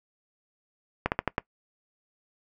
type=slowing click train; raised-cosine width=0.5 ms; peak=-9 dBFS; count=5; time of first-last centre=1.06-1.381 s; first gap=59 ms; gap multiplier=1.21; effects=noise-tail reverb RT60 0.1 s tail -22 dB re dry